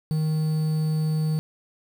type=tone with quantisation; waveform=triangle; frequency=156 Hz; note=D#3; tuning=5 cents sharp; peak=-19 dBFS; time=0.11-1.39 s; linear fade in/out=0 ms; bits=7; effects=none